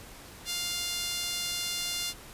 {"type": "tone with high-pass filter", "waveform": "sawtooth", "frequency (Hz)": 701, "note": "F5", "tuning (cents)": 6, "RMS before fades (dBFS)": -33, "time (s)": [0.45, 2.14], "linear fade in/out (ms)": 50, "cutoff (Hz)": 3600, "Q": 1.3, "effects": ["pink hiss -48 dBFS RMS until 2.33 s", "resampled to 32000 Hz"]}